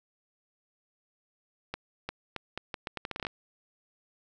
accelerating click train, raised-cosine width 0.3 ms, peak -18 dBFS, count 14, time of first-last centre 1.74-3.268 s, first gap 350 ms, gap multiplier 0.78, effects none

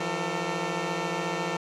10% pulse tone cluster, 164.4 / 178.6 / 450.3 Hz, E3 / F3 / A4, -4 / +39 / +40 cents, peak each -24 dBFS, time 0-1.57 s, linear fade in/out 5 ms, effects low-pass 6000 Hz 12 dB/octave

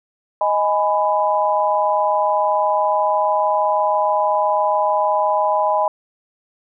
sine chord, G# minor, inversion second, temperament just, 623 / 830.6 / 996.7 Hz, D#5 / G#5 / B5, +2 / 0 / +16 cents, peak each -19 dBFS, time 0.41-5.88 s, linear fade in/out 2 ms, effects none

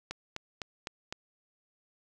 click train, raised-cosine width 0.2 ms, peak -19 dBFS, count 5, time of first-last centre 0.11-1.125 s, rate 3.94 Hz, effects none

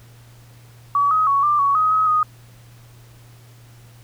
sine tone with pitch steps, 1139 / 1264 / 1115 / 1187 / 1120 / 1259 / 1272 / 1242 Hz, C#6 / D#6 / C#6 / D6 / C#6 / D#6 / D#6 / D#6, +47 / +27 / +10 / +18 / +18 / +20 / +38 / -3 cents, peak -14 dBFS, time 0.95-2.23 s, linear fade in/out 2 ms, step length 160 ms, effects added 118 Hz sine -44 dBFS peak until 4.03 s + pink hiss -52 dBFS RMS until 4.03 s

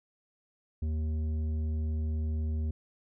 sine tone with tanh clipping, 78 Hz, D#2, 5 cents sharp, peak -30 dBFS, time 0.82-2.71 s, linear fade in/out 5 ms, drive 9 dB, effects none

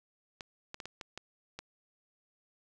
clicks, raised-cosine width 0.2 ms, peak -24 dBFS, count 7, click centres 0.408 / 0.744 / 0.802 / 0.856 / 1.012 / 1.176 / 1.59 s, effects none

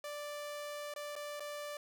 sawtooth tone with dropouts, 587.3 Hz, D5, in tune, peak -37 dBFS, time 0.04-1.77 s, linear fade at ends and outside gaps 2 ms, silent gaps 0.939-0.961 / 1.155-1.162 / 1.397-1.404 s, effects none

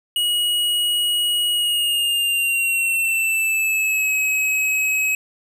square tone with pitch glide, 2901 to 2555 Hz, F#7 to D#7, -35 to +45 cents, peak -18 dBFS, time 0.16-5.15 s, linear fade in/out 2 ms, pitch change -220 cents, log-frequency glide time 1.53-4.14 s, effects none

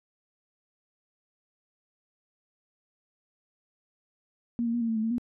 sine tone with pitch steps, 236 / 231.5 / 238.8 / 229.4 / 224.7 / 217.9 / 225.3 / 241.6 Hz, A#3 / A#3 / A#3 / A#3 / A3 / A3 / A3 / B3, +22 / -12 / +42 / -28 / +37 / -17 / +41 / -38 cents, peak -25 dBFS, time 4.59-5.182 s, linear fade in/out 0 ms, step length 74 ms, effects none

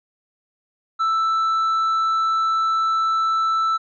sine tone with tanh clipping, 1322 Hz, E6, 5 cents sharp, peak -18 dBFS, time 0.99-3.78 s, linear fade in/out 20 ms, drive 4 dB, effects none

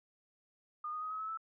sine tone with pitch steps, 1220 / 1238.5 / 1257.2 / 1276.2 / 1295.5 / 1315.1 Hz, D#6 / D#6 / D#6 / D#6 / E6 / E6, -34 / -8 / +18 / +44 / -30 / -4 cents, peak -37 dBFS, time 0.84-1.374 s, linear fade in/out 5 ms, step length 89 ms, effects none

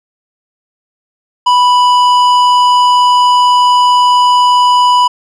sine tone with tanh clipping, 987.8 Hz, B5, in tune, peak -7 dBFS, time 1.46-5.08 s, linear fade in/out 10 ms, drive 12 dB, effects none

